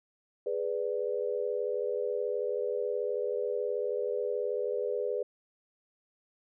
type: chord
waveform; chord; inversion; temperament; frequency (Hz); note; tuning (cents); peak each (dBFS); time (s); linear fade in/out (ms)
sine; G# diminished; none; equal; 415.3 / 493.9 / 587.3; G#4 / B4 / D5; 0 / 0 / 0; -33 / -32 / -37; 0.46-5.23; 5
effects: none